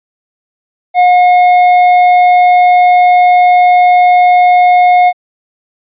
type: tone with hard clipping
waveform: triangle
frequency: 720 Hz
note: F#5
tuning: 47 cents flat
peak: -5 dBFS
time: 0.94-5.13 s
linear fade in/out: 50 ms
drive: 10 dB
effects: resampled to 8000 Hz